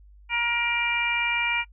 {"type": "harmonic tone", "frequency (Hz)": 472.7, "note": "A#4", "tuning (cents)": 24, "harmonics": [2, 3, 4, 5, 6], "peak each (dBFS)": [-30, -33, -33, -24, -32], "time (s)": [0.29, 1.65], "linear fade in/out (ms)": 50, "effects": ["noise-tail reverb RT60 0.1 s tail -26 dB re dry", "added 50 Hz sine -48 dBFS peak until 1.72 s"]}